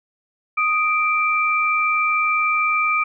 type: tone pair together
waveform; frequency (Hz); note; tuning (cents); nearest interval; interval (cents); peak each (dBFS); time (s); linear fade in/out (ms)
sine; 1244.5 / 2349; D#6 / D7; 0 / 0; major seventh; 1100; -19; 0.57-3.04; 10
effects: none